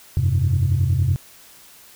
sine chord, F suspended second, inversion none, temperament equal, 87.31 / 98 / 130.81 Hz, F2 / G2 / C3, 0 / 0 / 0 cents, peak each -19 dBFS, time 0.17-1.16 s, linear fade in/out 0 ms, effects tanh soft clip ceiling -10 dBFS + white hiss -47 dBFS RMS until 1.95 s

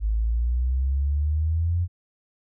sine exponential sweep, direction up, 51.91 to 89.3 Hz, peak -20 dBFS, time 0-1.88 s, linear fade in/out 50 ms, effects none

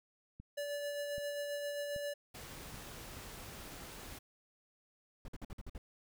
click train, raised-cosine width 5 ms, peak -37 dBFS, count 4, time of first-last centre 0.4-2.744 s, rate 1.28 Hz
square tone with tremolo, 578 Hz, D5, 28 cents flat, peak -37 dBFS, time 0.57-2.14 s, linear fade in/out 10 ms, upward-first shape sine, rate 7.5 Hz, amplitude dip 30%
pink noise, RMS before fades -49 dBFS, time 2.34-4.19 s, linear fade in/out 10 ms
brown noise bursts, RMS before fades -44 dBFS, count 7, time 5.25-5.78 s, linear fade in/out 2 ms, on 32 ms, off 51 ms
effects none

